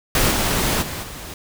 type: noise with level steps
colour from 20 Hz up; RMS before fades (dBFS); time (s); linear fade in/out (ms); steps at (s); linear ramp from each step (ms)
pink; -17 / -20 / -29 / -34; 0.15-1.34; 2; 0.3 / 0.81 / 1.02; 20
effects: none